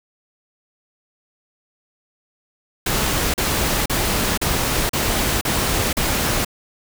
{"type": "noise bursts", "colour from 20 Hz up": "pink", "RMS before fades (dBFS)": -20, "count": 7, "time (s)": [2.86, 6.448], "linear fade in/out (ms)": 5, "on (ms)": 480, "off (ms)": 38, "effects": []}